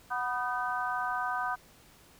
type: harmonic tone with a mistuned harmonic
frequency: 246.3 Hz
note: B3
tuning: 5 cents flat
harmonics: 3 / 4 / 5 / 6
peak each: -35 / -35 / -35 / -35 dBFS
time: 0.1-1.56 s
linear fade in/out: 20 ms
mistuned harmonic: 6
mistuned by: +59 cents
effects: pink hiss -58 dBFS RMS until 2.19 s